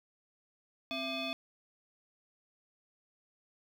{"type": "tone with frequency modulation", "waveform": "sine", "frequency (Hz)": 1600, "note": "G6", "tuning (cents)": 35, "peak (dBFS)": -33, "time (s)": [0.91, 1.33], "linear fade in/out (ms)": 0, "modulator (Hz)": 931, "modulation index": 2.5, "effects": ["tanh soft clip ceiling -30 dBFS", "10-bit"]}